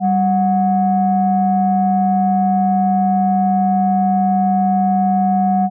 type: tone pair together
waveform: sine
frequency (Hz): 194.1 / 732.8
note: G3 / F#5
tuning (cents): -17 / -17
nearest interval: octave + major seventh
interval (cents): 2300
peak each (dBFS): -14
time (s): 0-5.7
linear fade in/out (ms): 50
effects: tanh soft clip ceiling -5 dBFS